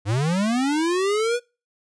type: linear sweep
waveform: square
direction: up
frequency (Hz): 94.8 to 493.9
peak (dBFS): -20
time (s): 0.05-1.4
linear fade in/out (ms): 50
effects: noise-tail reverb RT60 0.3 s tail -25 dB re dry + resampled to 22050 Hz